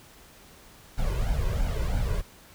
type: noise with flanger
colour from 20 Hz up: brown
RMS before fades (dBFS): -26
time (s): 0.97-2.22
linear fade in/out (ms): 20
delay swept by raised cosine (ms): 1.3 to 2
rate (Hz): 3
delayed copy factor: +0.85
effects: pink hiss -52 dBFS RMS until 2.54 s